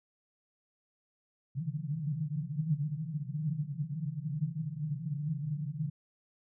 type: band-pass noise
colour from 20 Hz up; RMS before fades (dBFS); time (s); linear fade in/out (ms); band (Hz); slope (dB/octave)
pink; -35; 1.55-5.9; 10; 140 to 160; 96
effects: none